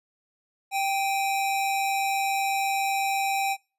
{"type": "tone pair together", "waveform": "square", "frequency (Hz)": [784, 2506], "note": ["G5", "D#7"], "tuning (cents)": [0, 12], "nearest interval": "octave + minor sixth", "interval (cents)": 2012, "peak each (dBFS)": [-25, -33], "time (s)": [0.71, 3.57], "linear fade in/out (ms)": 50, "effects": ["noise-tail reverb RT60 0.3 s tail -22 dB re dry", "resampled to 32000 Hz"]}